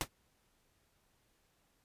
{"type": "noise with exponential decay", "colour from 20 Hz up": "pink", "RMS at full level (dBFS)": -29, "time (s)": [0.01, 0.08], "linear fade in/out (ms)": 1, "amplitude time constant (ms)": 15, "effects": ["pink hiss -74 dBFS RMS until 1.84 s", "resampled to 32000 Hz"]}